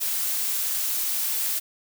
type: noise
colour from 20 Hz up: blue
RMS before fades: -26 dBFS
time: 0-1.6 s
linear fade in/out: 20 ms
effects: none